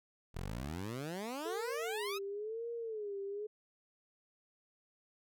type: exponential sweep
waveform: 15% pulse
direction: up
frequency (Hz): 38.82 to 1324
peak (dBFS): -33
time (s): 0.34-2.19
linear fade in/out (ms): 20
type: tone with vibrato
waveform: sine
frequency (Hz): 430.6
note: A4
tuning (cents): -37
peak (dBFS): -38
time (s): 1.45-3.47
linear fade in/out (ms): 10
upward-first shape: sine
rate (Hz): 0.99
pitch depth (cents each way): 150
effects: none